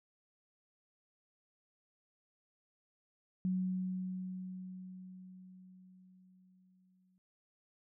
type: tone with exponential decay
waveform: sine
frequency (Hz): 185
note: F#3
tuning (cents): 0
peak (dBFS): -30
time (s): 3.45-7.18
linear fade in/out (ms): 0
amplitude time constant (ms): 810
effects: none